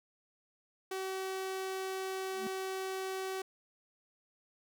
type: tone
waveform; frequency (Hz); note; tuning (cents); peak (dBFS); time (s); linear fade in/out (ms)
sawtooth; 380.2; F#4; +47; -32; 0.91-3.42; 5
type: tone with exponential growth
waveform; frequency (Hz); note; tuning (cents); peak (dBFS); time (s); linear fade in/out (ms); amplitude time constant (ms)
triangle; 219.2; A3; -6; -33; 2.3-2.47; 0; 35
effects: none